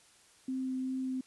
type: tone with vibrato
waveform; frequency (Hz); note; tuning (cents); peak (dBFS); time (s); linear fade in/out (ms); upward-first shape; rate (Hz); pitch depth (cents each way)
sine; 260; C4; -11; -32; 0.48-1.21; 5; sine; 2.6; 8
effects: white hiss -62 dBFS RMS until 1.26 s + resampled to 24000 Hz